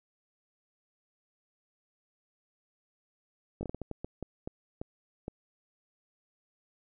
slowing click train, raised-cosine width 2 ms, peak -23 dBFS, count 12, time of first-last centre 3.61-5.281 s, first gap 20 ms, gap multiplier 1.37, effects none

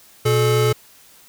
square tone pair together, 120.7 / 431.1 Hz, B2 / A4, -39 / -35 cents, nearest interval octave + minor seventh, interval 2204 cents, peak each -18 dBFS, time 0.25-0.73 s, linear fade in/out 10 ms, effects white hiss -49 dBFS RMS until 1.28 s

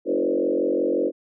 sine tone with frequency modulation, 415.3 Hz, G#4, in tune, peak -19 dBFS, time 0.05-1.12 s, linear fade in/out 50 ms, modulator 45.6 Hz, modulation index 2.9, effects none

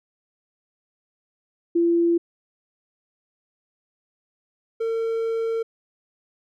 sine / triangle tone pair in turn, 340 / 453.8 Hz, F4 / A#4, -46 / -47 cents, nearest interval perfect fourth, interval 499 cents, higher second, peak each -16 / -20 dBFS, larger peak first, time 1.75-2.18 / 4.8-5.63 s, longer second, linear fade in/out 10 ms, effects none

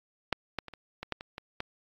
clicks, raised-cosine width 0.3 ms, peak -10 / -15 / -26 / -29 / -21 / -15 / -24 / -23 / -17 dBFS, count 9, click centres 0.327 / 0.587 / 0.683 / 0.737 / 1.03 / 1.123 / 1.209 / 1.381 / 1.604 s, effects AAC 48 kbps

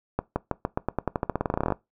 accelerating click train, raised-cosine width 1 ms, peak -10 dBFS, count 23, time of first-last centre 0.19-1.723 s, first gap 170 ms, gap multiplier 0.9, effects noise-tail reverb RT60 0.2 s tail -21 dB re dry

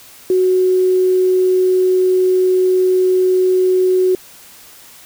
sine tone with quantisation, 370 Hz, F#4, in tune, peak -10 dBFS, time 0.3-4.15 s, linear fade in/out 2 ms, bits 6, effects white hiss -41 dBFS RMS until 5.05 s

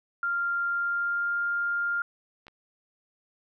sine tone with pitch glide, 1393 to 1401.9 Hz, F6 to F6, -5 to +6 cents, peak -25 dBFS, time 0.23-2.02 s, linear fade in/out 2 ms, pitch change +11 cents, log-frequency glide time 0.65-1.35 s
clicks, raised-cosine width 0.3 ms, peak -33 dBFS, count 2, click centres 2.468 / 2.482 s
effects none

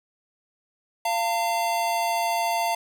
square tone pair together, 690 / 903.4 Hz, F5 / A5, -21 / +45 cents, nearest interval perfect fourth, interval 466 cents, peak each -26 dBFS, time 1.05-2.75 s, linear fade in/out 5 ms, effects none

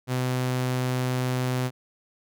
sawtooth tone, 127.1 Hz, C3, 50 cents flat, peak -20 dBFS, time 0.07-1.71 s, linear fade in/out 50 ms, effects none

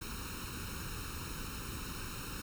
pink noise with comb filter, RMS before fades -42 dBFS, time 0.01-2.42 s, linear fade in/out 10 ms, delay 0.74 ms, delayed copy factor +0.85, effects none

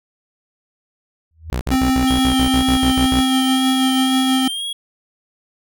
sine tone with exponential growth, 80.3 Hz, E2, 45 cents flat, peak -24 dBFS, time 1.31-1.5 s, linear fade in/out 0 ms, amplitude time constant 41 ms
sawtooth tone bursts, 62.1 Hz, B1, 10 cents sharp, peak -15 dBFS, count 12, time 1.52-3.206 s, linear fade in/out 5 ms, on 91 ms, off 54 ms
square tone with tremolo, 261.6 Hz, C4, in tune, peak -14 dBFS, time 1.71-4.48 s, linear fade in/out 5 ms, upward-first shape sine, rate 6.2 Hz, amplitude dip 25%
square tone with vibrato, 3227 Hz, G7, 50 cents sharp, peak -23 dBFS, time 2.07-4.73 s, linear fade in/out 5 ms, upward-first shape sine, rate 2 Hz, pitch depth 47 cents each way
effects none

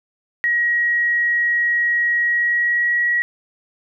sine tone with pitch glide, 1900 to 1916.5 Hz, A#6 to A#6, +33 to +47 cents, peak -15 dBFS, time 0.44-3.22 s, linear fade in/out 0 ms, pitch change +14 cents, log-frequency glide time 2.22-3.09 s, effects none

